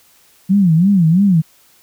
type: tone with vibrato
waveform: sine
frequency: 179.5 Hz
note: F3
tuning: 48 cents sharp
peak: -8 dBFS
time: 0.49-1.42 s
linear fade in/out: 20 ms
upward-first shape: sine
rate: 3 Hz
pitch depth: 220 cents each way
effects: white hiss -51 dBFS RMS until 1.82 s